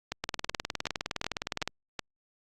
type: two click trains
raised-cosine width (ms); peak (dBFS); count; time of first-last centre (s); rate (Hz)
0.2; -13 / -14; 29 / 6; 0.24-1.676 / 0.12-1.993; 19.5 / 2.67
effects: Opus 48 kbps